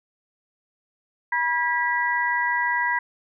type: tone cluster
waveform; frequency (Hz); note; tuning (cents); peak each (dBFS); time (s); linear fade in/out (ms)
sine; 968 / 1627 / 1953; B5 / G#6 / B6; -35 / -36 / -20; -24 / -27 / -24; 1.32-2.99; 5
effects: none